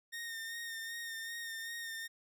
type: tone with vibrato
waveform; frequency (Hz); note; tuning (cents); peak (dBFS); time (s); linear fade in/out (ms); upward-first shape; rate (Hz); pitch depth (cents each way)
sawtooth; 1835; A#6; -28; -37; 0.12-2.08; 20; sine; 2.6; 28
effects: none